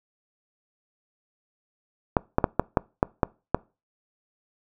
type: clicks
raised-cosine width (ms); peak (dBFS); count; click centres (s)
1; -4; 8; 2.168 / 2.384 / 2.442 / 2.596 / 2.772 / 3.029 / 3.232 / 3.546
effects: noise-tail reverb RT60 0.3 s tail -24 dB re dry